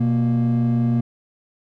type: tone pair together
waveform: triangle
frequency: 123.47 / 234 Hz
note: B2 / A#3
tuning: 0 / +7 cents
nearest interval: major seventh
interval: 1107 cents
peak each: -16 dBFS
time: 0-1.01 s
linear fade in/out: 10 ms
effects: tanh soft clip ceiling -10 dBFS